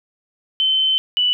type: tone pair in turn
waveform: sine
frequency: 3072 / 2967 Hz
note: G7 / F#7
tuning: -36 / +4 cents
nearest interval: minor second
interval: 60 cents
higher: first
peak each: -14 dBFS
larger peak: neither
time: 0.6-0.98 / 1.17-1.33 s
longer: first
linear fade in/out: 0 ms
effects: none